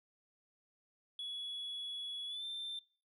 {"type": "tone with pitch glide", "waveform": "sine", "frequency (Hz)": [3380, 3567], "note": ["G#7", "A7"], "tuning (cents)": [30, 23], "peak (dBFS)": -38, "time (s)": [1.19, 2.79], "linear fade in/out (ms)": 2, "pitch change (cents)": 93, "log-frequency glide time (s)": [2.27, 2.44], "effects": ["noise-tail reverb RT60 0.4 s tail -21 dB re dry", "tanh soft clip ceiling -38 dBFS"]}